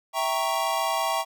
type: chord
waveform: square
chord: E diminished seventh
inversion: none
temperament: equal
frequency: 659.3 / 784 / 932.3 / 1108.7 Hz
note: E5 / G5 / Bb5 / Db6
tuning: 0 / 0 / 0 / 0 cents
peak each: -30 dBFS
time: 0.13-1.25 s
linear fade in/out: 50 ms
effects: none